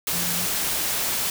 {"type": "tone in noise", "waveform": "sine", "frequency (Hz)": 174.61, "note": "F3", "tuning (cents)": 0, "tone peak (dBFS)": -33, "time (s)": [0.13, 0.46], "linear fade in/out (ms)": 2, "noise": "white", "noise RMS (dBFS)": -25, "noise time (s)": [0.07, 1.3], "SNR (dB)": -11, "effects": []}